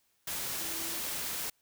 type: tone in noise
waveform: sine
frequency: 329.6 Hz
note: E4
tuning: in tune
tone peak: -47 dBFS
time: 0.61-0.99 s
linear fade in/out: 5 ms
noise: white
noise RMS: -36 dBFS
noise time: 0.27-1.5 s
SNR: -14 dB
effects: white hiss -73 dBFS RMS until 1.61 s